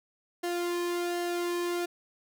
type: tone with flanger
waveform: sawtooth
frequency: 349.2 Hz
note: F4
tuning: in tune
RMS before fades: -31 dBFS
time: 0.43-1.86 s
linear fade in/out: 10 ms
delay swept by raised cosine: 0.83 to 1.42 ms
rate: 1.3 Hz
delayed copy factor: -0.55
effects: none